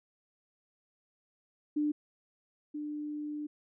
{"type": "tone pair in turn", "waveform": "sine", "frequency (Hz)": [298, 298], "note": ["D4", "D4"], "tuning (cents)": [25, 25], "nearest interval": "unison", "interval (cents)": 0, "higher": "neither", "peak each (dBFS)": [-27, -35], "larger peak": "first", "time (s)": [[1.76, 1.92], [2.74, 3.47]], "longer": "second", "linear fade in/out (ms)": 10, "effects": []}